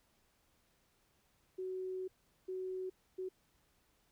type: tone bursts at uneven times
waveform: sine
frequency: 373 Hz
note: F#4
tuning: 14 cents sharp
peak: -38 dBFS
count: 3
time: 1.58-2.08 / 2.48-2.9 / 3.18-3.29 s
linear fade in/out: 10 ms
effects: pink hiss -74 dBFS RMS until 4.11 s